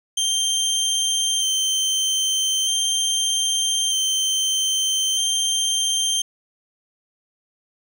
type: tone with vibrato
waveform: 25% pulse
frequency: 3136 Hz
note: G7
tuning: in tune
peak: -15 dBFS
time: 0.17-6.22 s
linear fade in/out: 5 ms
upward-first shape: square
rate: 0.4 Hz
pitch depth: 12 cents each way
effects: none